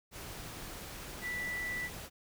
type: tone in noise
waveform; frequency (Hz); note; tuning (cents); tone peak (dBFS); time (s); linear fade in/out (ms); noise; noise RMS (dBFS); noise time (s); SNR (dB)
sine; 1970; B6; -5; -35; 1.21-1.9; 50; pink; -45; 0.11-2.1; +7
effects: none